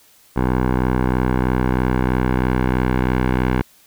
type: tone with low-pass filter sweep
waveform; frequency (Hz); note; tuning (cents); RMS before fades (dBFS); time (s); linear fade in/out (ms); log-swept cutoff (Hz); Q
10% pulse; 63.1; B1; +38; -18; 0.36-3.62; 5; 1300 to 2000; 1.1
effects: white hiss -52 dBFS RMS until 3.86 s